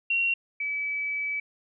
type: tone pair in turn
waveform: sine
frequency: 2743 / 2294 Hz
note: F7 / D7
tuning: -32 / -41 cents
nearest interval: minor third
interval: 309 cents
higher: first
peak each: -22 / -27 dBFS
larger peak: first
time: 0.1-0.34 / 0.6-1.4 s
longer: second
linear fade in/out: 5 ms
effects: none